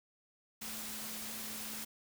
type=tone in noise; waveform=sine; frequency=217.9 Hz; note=A3; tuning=17 cents flat; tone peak=-51 dBFS; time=0.61-1.85 s; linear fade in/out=10 ms; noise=white; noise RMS=-43 dBFS; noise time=0.61-1.85 s; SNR=-11 dB; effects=none

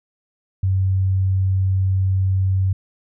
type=tone; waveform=sine; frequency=95 Hz; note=F#2; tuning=46 cents sharp; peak=-15 dBFS; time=0.63-2.73 s; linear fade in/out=5 ms; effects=none

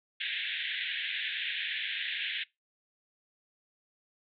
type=band-pass noise; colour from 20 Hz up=white; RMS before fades=-35 dBFS; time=0.2-2.44 s; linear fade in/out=10 ms; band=1600 to 3700 Hz; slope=96 dB/octave; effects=noise-tail reverb RT60 0.2 s tail -23 dB re dry

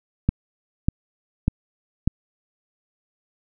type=click train; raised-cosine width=5 ms; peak=-5 dBFS; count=4; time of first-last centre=0.29-2.076 s; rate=1.68 Hz; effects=none

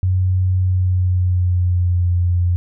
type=tone with pitch glide; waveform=sine; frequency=92.5 to 88.32 Hz; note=F#2 to F2; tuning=0 to +20 cents; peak=-13 dBFS; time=0.03-2.56 s; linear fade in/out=0 ms; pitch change=-80 cents; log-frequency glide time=0.6-2.1 s; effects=none

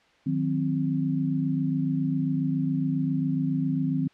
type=chord; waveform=sine; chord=C diminished; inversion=first; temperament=equal with one note detuned; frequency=155.56 / 182.87 / 261.6 Hz; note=Eb3 / Gb3 / C4; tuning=0 / -20 / 0 cents; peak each=-27 / -31 / -26 dBFS; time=0.26-4.08 s; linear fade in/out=10 ms; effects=white hiss -60 dBFS RMS until 4.13 s + low-pass 3000 Hz 12 dB/octave

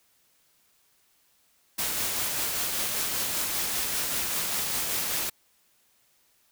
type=noise with tremolo; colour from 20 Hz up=white; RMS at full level=-28 dBFS; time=1.78-5.3 s; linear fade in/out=10 ms; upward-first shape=sine; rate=5.1 Hz; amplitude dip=25%; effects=white hiss -66 dBFS RMS until 6.51 s

